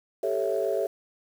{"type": "chord", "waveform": "sine", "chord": "A dominant seventh", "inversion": "third", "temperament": "equal", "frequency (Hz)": [392, 440, 554.4, 659.3], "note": ["G4", "A4", "C#5", "E5"], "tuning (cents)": [0, 0, 0, 0], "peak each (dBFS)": -29, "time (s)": [0.23, 0.87], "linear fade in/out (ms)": 5, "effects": ["tanh soft clip ceiling -15 dBFS", "8-bit"]}